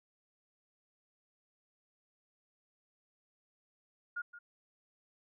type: tone with echo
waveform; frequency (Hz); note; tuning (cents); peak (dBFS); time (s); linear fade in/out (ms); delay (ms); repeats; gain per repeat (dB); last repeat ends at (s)
sine; 1424; F6; +33; -35; 4.16-4.22; 10; 170; 1; -13; 4.39
effects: none